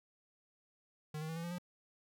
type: tone with pitch steps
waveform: square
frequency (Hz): 152.8 / 157.46 / 162.26 / 167.21 / 172.31 / 177.56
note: D#3 / D#3 / E3 / E3 / F3 / F3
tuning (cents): -31 / +21 / -27 / +25 / -23 / +29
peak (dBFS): -40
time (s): 1.14-1.584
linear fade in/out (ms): 5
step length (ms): 74
effects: none